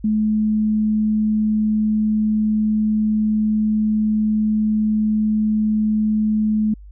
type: tone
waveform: sine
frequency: 214.7 Hz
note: A3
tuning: 42 cents flat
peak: -15 dBFS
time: 0.04-6.74 s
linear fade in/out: 5 ms
effects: added 50 Hz sine -37 dBFS peak until 6.91 s